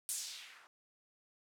violet noise with low-pass filter sweep, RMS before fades -45 dBFS, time 0.09-0.67 s, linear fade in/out 0 ms, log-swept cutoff 10000 to 1100 Hz, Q 1.8, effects none

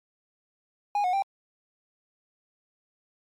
triangle tone with pitch steps, 821 / 728 / 787 Hz, G#5 / F#5 / G5, -20 / -28 / +7 cents, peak -21 dBFS, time 0.95-1.223 s, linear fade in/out 2 ms, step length 91 ms, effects Opus 48 kbps

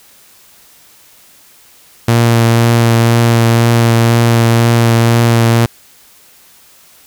sawtooth tone with vibrato, 116.4 Hz, A#2, 2 cents flat, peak -3 dBFS, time 2.08-5.66 s, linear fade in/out 5 ms, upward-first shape triangle, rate 2 Hz, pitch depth 17 cents each way, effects white hiss -44 dBFS RMS until 7.06 s

